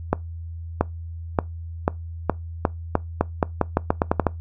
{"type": "accelerating click train", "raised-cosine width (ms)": 1, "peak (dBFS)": -3, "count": 16, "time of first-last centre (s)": [0.13, 4.267], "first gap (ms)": 680, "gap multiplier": 0.85, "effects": ["noise-tail reverb RT60 0.2 s tail -22 dB re dry", "added 83 Hz sine -31 dBFS peak until 4.4 s"]}